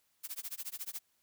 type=noise with tremolo; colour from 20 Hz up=blue; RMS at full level=-39 dBFS; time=0.23-1 s; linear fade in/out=20 ms; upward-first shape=sine; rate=14 Hz; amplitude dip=100%; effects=white hiss -75 dBFS RMS until 1.22 s